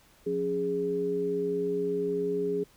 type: tone cluster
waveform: sine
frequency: 177.9 / 276.3 / 414.7 Hz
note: F3 / C#4 / G#4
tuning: +32 / -6 / -3 cents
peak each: -36 / -36 / -27 dBFS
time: 0.26-2.64 s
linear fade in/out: 10 ms
effects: pink hiss -60 dBFS RMS until 2.76 s